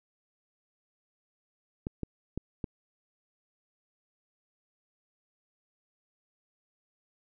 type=clicks; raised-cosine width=3 ms; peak=-20 dBFS; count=4; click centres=1.869 / 2.033 / 2.376 / 2.642 s; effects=none